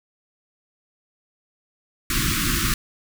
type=band-stop noise; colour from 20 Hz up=pink; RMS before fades=-22 dBFS; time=2.1-2.74 s; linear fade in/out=2 ms; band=360 to 1100 Hz; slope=96 dB/octave; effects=none